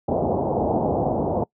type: low-pass noise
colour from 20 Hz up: white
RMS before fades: -22 dBFS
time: 0.08-1.44 s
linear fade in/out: 5 ms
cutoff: 810 Hz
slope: 48 dB/octave
effects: noise-tail reverb RT60 0.1 s tail -24 dB re dry + high-pass 80 Hz 12 dB/octave